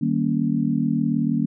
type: chord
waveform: sine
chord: Eb dominant seventh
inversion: none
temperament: just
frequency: 155.56 / 194.45 / 233.3 / 280 Hz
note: Eb3 / G3 / Bb3 / Db4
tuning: 0 / -14 / +2 / +18 cents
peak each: -25 / -26 / -22 / -25 dBFS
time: 0.01-1.46 s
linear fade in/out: 10 ms
effects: none